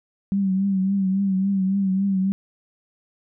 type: tone with vibrato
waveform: sine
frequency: 193.3 Hz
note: G3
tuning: 24 cents flat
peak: -18 dBFS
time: 0.32-2.32 s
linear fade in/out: 0 ms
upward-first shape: triangle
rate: 3.6 Hz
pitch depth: 63 cents each way
effects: none

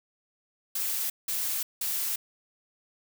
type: noise bursts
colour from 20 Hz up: blue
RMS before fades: -30 dBFS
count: 3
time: 0.75-2.16 s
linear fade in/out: 5 ms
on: 350 ms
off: 180 ms
effects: none

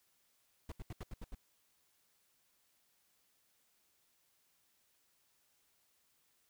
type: noise bursts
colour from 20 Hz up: brown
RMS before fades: -44 dBFS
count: 7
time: 0.69-1.348 s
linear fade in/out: 2 ms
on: 28 ms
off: 77 ms
effects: white hiss -75 dBFS RMS until 6.49 s

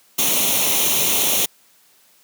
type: noise with comb filter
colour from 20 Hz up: white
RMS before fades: -18 dBFS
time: 0.18-1.46 s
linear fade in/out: 10 ms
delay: 0.31 ms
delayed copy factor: +0.7
effects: white hiss -55 dBFS RMS until 2.23 s + high-pass 150 Hz 12 dB/octave

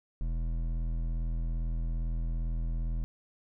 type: tone with hard clipping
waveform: triangle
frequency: 41.2 Hz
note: E1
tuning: in tune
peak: -31 dBFS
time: 0.21-3.04 s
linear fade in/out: 0 ms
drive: 14 dB
effects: none

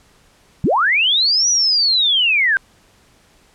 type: linear two-way sweep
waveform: sine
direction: up then down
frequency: 111.7 to 5930 to 1526 Hz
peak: -12 dBFS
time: 0.64-2.57 s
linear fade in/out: 0 ms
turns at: 1.49 s
effects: pink hiss -53 dBFS RMS until 3.54 s + low-pass 10000 Hz 12 dB/octave

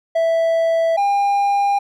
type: tone pair in turn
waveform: triangle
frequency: 659 / 804 Hz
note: E5 / G5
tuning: -1 / +44 cents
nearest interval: minor third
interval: 345 cents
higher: second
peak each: -12 dBFS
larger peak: neither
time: 0.15-0.97 / 0.97-1.79 s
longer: neither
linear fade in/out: 10 ms
effects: none

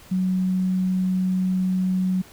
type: tone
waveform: sine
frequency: 185.5 Hz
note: F#3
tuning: 5 cents sharp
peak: -19 dBFS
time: 0.11-2.22 s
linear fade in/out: 10 ms
effects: pink hiss -48 dBFS RMS until 2.32 s

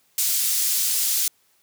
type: high-pass noise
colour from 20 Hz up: pink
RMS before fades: -22 dBFS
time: 0.18-1.28 s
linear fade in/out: 2 ms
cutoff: 6000 Hz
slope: 12 dB/octave
effects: white hiss -63 dBFS RMS until 1.62 s + high-pass 60 Hz 12 dB/octave

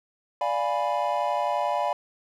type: chord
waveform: triangle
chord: D diminished seventh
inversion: none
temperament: equal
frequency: 587.3 / 698.5 / 830.6 / 987.8 Hz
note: D5 / F5 / Ab5 / Cb6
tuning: 0 / 0 / 0 / 0 cents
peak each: -27 dBFS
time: 0.41-1.93 s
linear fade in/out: 2 ms
effects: none

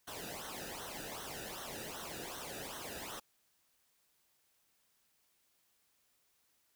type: noise with flanger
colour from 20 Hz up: pink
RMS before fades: -45 dBFS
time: 0.07-3.2 s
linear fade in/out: 10 ms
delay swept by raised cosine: 0.41 to 0.95 ms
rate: 2.6 Hz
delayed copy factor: -0.8
effects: white hiss -75 dBFS RMS until 6.75 s

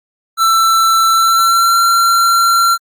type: tone with pitch glide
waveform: square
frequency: 1335 to 1367 Hz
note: E6 to F6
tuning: +22 to -37 cents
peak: -9 dBFS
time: 0.37-2.78 s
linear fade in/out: 50 ms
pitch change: +41 cents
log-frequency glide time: 1.11-1.79 s
effects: Opus 48 kbps

